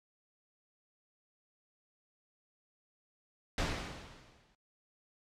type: noise with exponential decay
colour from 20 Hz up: pink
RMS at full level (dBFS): -31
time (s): 3.58-4.55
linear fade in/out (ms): 2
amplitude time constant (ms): 210
effects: noise-tail reverb RT60 0.1 s tail -23 dB re dry + low-pass 5000 Hz 12 dB/octave